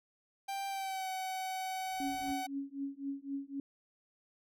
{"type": "tone with pitch glide", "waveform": "45% pulse", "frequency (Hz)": [787, 753.2], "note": ["G5", "F#5"], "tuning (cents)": [7, 31], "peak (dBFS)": -36, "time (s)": [0.48, 2.47], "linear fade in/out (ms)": 10, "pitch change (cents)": -76, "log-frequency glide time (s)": [0.68, 1.08]}
{"type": "noise with exponential growth", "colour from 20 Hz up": "brown", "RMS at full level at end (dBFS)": -48, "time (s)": [1.58, 2.32], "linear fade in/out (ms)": 2, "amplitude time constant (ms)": 160}
{"type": "tone with tremolo", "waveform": "sine", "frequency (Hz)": 277.2, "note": "C#4", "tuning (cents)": 0, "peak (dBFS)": -33, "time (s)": [2, 3.6], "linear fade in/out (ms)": 2, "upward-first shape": "triangle", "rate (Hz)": 3.9, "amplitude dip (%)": 100}
{"effects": []}